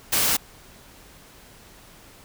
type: noise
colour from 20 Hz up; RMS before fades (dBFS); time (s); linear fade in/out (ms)
white; -21; 0.12-0.37; 10
effects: pink hiss -49 dBFS RMS until 2.24 s